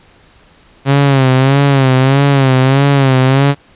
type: tone with vibrato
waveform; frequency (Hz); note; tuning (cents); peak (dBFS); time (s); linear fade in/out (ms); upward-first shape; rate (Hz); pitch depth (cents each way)
sawtooth; 135.3; C#3; -42; -3; 0.85-3.55; 50; sine; 1.6; 77
effects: pink hiss -46 dBFS RMS until 3.75 s + resampled to 8000 Hz